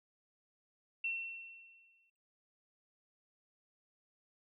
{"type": "tone with exponential decay", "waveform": "sine", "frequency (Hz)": 2708, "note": "E7", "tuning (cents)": 46, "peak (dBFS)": -33, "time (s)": [1.04, 2.1], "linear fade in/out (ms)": 5, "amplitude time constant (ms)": 230, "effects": ["noise-tail reverb RT60 0.5 s tail -19 dB re dry"]}